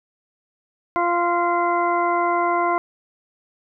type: harmonic tone with a mistuned harmonic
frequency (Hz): 347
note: F4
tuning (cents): -11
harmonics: 1 / 2 / 3 / 4 / 6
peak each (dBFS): -24 / -22 / -21 / -28 / -31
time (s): 0.96-2.78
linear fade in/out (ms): 0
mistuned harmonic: 6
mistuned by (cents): -23
effects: none